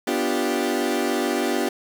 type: chord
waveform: 30% pulse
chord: G dominant seventh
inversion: first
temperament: equal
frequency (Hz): 246.9 / 293.7 / 349.2 / 392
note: B3 / D4 / F4 / G4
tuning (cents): 0 / 0 / 0 / 0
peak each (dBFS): -24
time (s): 0.07-1.69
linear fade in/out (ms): 5
effects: 7-bit